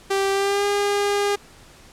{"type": "tone with pitch glide", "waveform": "sawtooth", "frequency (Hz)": [391.5, 406], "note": ["G4", "G#4"], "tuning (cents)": [-2, -39], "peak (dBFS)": -15, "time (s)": [0.1, 1.36], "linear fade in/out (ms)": 10, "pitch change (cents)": 63, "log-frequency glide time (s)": [0.32, 0.65], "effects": ["pink hiss -48 dBFS RMS until 1.92 s", "low-pass 10000 Hz 12 dB/octave"]}